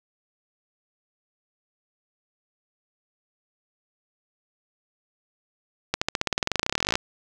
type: accelerating click train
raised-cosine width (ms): 0.2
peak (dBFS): -5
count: 28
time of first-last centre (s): 5.94-6.955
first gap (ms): 75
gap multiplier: 0.94
effects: 7-bit